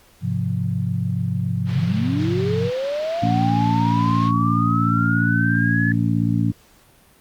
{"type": "chord", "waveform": "sine", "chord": "F minor", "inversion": "first", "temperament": "equal", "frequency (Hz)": [103.83, 130.81, 174.61], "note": ["Ab2", "C3", "F3"], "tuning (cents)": [0, 0, 0], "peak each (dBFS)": -24, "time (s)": [0.21, 2.71], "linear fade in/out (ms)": 50}
{"type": "band-pass noise", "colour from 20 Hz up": "white", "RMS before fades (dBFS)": -38, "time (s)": [1.65, 4.32], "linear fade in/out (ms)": 50, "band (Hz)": [180, 4100], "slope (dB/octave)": 24}
{"type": "linear sweep", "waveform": "sine", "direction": "up", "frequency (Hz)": [125.5, 1727], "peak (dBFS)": -21, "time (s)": [1.74, 5.92], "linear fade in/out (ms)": 2}
{"type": "harmonic tone", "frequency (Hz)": 57, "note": "A#1", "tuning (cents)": -38, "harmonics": [2, 3, 4, 5], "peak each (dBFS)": [-20, -22, -23, -24], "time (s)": [3.22, 6.52], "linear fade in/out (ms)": 10}
{"effects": ["pink hiss -53 dBFS RMS until 7.2 s", "Opus 48 kbps"]}